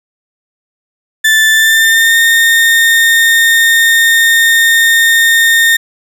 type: tone with pitch glide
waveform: 35% pulse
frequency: 1760 to 1831.6 Hz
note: A6 to A#6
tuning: 0 to -31 cents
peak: -4 dBFS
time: 1.24-5.77 s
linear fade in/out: 10 ms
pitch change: +69 cents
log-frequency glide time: 1.51-2.17 s
effects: none